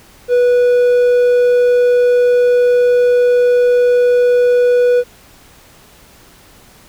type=tone; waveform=triangle; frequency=490 Hz; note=B4; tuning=14 cents flat; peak=-6 dBFS; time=0.28-5.04 s; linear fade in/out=50 ms; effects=pink hiss -44 dBFS RMS until 6.88 s